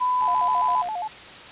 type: tone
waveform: sine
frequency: 1000 Hz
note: B5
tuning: 21 cents sharp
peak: -19 dBFS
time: 0-0.83 s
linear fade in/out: 20 ms
type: click train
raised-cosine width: 0.3 ms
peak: -25 dBFS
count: 45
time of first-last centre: 0.21-0.889 s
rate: 64.8 Hz
type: tone with vibrato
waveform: sine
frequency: 784 Hz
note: G5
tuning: in tune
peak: -26 dBFS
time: 0.21-1.08 s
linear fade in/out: 10 ms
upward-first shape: square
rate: 7.4 Hz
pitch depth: 170 cents each way
effects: white hiss -41 dBFS RMS until 1.51 s + resampled to 8000 Hz